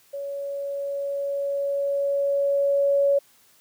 sine tone with level ramp, 561 Hz, C#5, 21 cents sharp, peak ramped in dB -29 to -16 dBFS, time 0.13-3.19 s, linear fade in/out 10 ms, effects white hiss -58 dBFS RMS until 3.6 s + high-pass 80 Hz 12 dB/octave

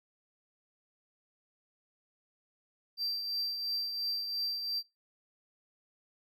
triangle tone with tremolo, 4699 Hz, D8, in tune, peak -29 dBFS, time 2.97-4.83 s, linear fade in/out 50 ms, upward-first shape triangle, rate 2.9 Hz, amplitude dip 50%, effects noise-tail reverb RT60 0.2 s tail -20 dB re dry

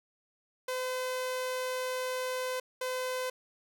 sawtooth tone pair in turn, 510 / 510 Hz, C5 / C5, -44 / -44 cents, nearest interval unison, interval 0 cents, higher neither, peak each -28 dBFS, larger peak neither, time 0.68-2.6 / 2.81-3.3 s, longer first, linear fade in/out 5 ms, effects none

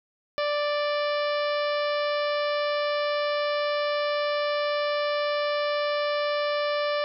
harmonic tone, 587.3 Hz, D5, in tune, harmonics 1 / 2 / 3 / 4 / 5 / 6 / 7 / 8 / 9, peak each -25 / -31 / -35 / -37 / -39 / -41 / -42 / -43 / -44 dBFS, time 0.38-7.04 s, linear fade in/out 0 ms, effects none

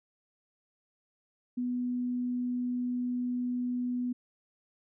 sine tone, 246.9 Hz, B3, in tune, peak -29 dBFS, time 1.57-4.13 s, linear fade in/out 10 ms, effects none

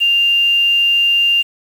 sine tone with quantisation, 2794 Hz, F7, in tune, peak -10 dBFS, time 0-1.43 s, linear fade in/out 20 ms, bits 6, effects none

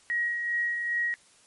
sine tone with tremolo, 1897 Hz, A#6, 30 cents sharp, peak -24 dBFS, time 0.1-1.14 s, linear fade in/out 0 ms, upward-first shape sine, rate 2.5 Hz, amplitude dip 40%, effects white hiss -59 dBFS RMS until 1.46 s + MP3 48 kbps

